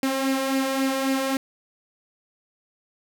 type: tone with flanger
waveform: sawtooth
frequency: 267.8 Hz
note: C4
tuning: 40 cents sharp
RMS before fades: -24 dBFS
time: 0.03-1.37 s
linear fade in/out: 2 ms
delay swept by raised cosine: 0.4 to 2.1 ms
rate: 3.7 Hz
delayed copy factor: +0.5
effects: none